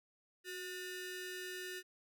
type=ring-modulated tone; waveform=sawtooth; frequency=1082 Hz; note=C#6; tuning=42 cents flat; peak=-36 dBFS; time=0.44-1.83 s; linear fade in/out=50 ms; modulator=713 Hz; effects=none